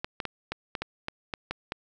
clicks, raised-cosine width 0.3 ms, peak -15 dBFS, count 10, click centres 0.045 / 0.202 / 0.253 / 0.52 / 0.752 / 0.82 / 1.084 / 1.338 / 1.51 / 1.721 s, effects none

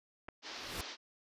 clicks, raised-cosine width 0.5 ms, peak -39 / -29 dBFS, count 2, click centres 0.284 / 0.287 s
white band-pass noise, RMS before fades -46 dBFS, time 0.42-0.97 s, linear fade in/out 50 ms, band 230 to 5600 Hz, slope 48 dB/octave
pink noise with exponential growth, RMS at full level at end -38 dBFS, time 0.45-0.81 s, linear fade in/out 2 ms, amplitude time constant 78 ms
effects resampled to 32000 Hz

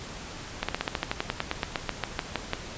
slowing click train, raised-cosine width 0.3 ms, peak -10 dBFS, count 19, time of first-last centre 0.63-2.534 s, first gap 56 ms, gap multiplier 1.07, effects pink hiss -40 dBFS RMS until 2.77 s + resampled to 16000 Hz

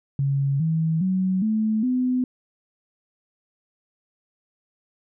sine tone with pitch steps, 138.59 / 161.05 / 187.14 / 217.5 / 252.7 Hz, C#3 / E3 / F#3 / A3 / B3, 0 / -40 / +20 / -20 / +40 cents, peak -19 dBFS, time 0.19-2.24 s, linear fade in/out 2 ms, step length 410 ms, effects none

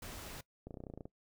pink noise, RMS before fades -47 dBFS, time 0.02-0.41 s, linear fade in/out 5 ms
clicks, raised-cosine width 2 ms, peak -32 dBFS, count 12, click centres 0.67 / 0.708 / 0.742 / 0.772 / 0.804 / 0.838 / 0.868 / 0.9 / 0.938 / 0.976 / 1.008 / 1.055 s
effects noise-tail reverb RT60 0.1 s tail -20 dB re dry

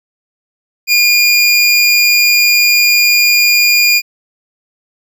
25% pulse tone, 2422 Hz, D#7, 47 cents flat, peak -3 dBFS, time 0.87-4.02 s, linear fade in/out 50 ms, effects none

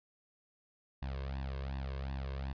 sawtooth tone with flanger, 67.3 Hz, C2, 49 cents sharp, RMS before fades -39 dBFS, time 1.02-2.53 s, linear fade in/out 5 ms, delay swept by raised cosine 1.1 to 1.9 ms, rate 2.7 Hz, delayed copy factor +0.95, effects resampled to 11025 Hz

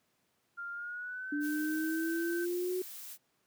sine tone with pitch glide, 1396.9 to 1541 Hz, F6 to G6, 0 to -30 cents, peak -38 dBFS, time 0.57-2.46 s, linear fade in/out 20 ms, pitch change +170 cents, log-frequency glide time 0.72-1.35 s
sine exponential sweep, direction up, 290.5 to 370 Hz, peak -31 dBFS, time 1.32-2.82 s, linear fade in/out 5 ms
blue noise, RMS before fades -46 dBFS, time 1.4-3.18 s, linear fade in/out 50 ms
effects pink hiss -75 dBFS RMS until 3.46 s + high-pass 150 Hz 12 dB/octave

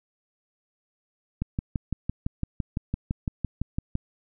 click train, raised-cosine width 5 ms, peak -14 dBFS, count 16, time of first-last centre 1.42-3.954 s, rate 5.92 Hz, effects none

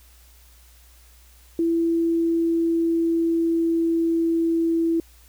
sine tone with pitch glide, 333.3 to 331 Hz, E4 to E4, +19 to +7 cents, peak -18 dBFS, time 1.59-5 s, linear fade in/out 2 ms, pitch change -12 cents, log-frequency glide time 1.79-4.69 s, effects added 60 Hz sine -50 dBFS peak until 5.28 s + white hiss -55 dBFS RMS until 5.28 s

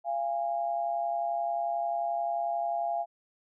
sine tone pair together, 686.7 / 818 Hz, F5 / G#5, -29 / -26 cents, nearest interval minor third, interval 303 cents, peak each -29 / -33 dBFS, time 0.04-3.06 s, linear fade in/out 50 ms, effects none

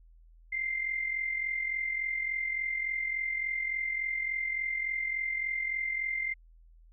sine tone with amplitude modulation, 2093 Hz, C7, in tune, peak -27 dBFS, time 0.52-6.34 s, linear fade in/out 10 ms, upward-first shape sine, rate 43.5 Hz, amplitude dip 60%, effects added 41 Hz sine -54 dBFS peak until 6.92 s

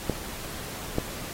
clicks, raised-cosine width 2 ms, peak -11 dBFS, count 2, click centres 0.097 / 0.984 s, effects pink hiss -38 dBFS RMS until 1.33 s + AAC 48 kbps

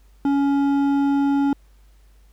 sine tone with hard clipping, 280 Hz, C#4, 18 cents sharp, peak -18 dBFS, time 0.25-1.53 s, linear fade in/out 2 ms, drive 8 dB, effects added 50 Hz sine -49 dBFS peak until 2.32 s + pink hiss -63 dBFS RMS until 2.32 s

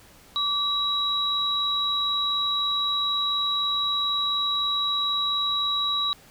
sine tone pair together, 1155 / 3879 Hz, D6 / B7, -29 / -32 cents, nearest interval octave + major sixth, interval 2097 cents, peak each -29 / -23 dBFS, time 0.36-6.13 s, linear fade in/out 0 ms, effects pink hiss -52 dBFS RMS until 6.3 s

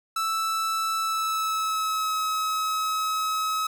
45% pulse tone with pitch glide, 1318.5 to 1281 Hz, E6 to E6, 0 to -50 cents, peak -24 dBFS, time 0.16-3.67 s, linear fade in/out 5 ms, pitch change -50 cents, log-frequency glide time 0.97-2.14 s, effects none

